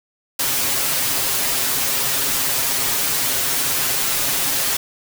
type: noise with comb filter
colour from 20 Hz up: white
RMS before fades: -20 dBFS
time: 0.39-4.77 s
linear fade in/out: 5 ms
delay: 7.4 ms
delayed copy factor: +0.85
effects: none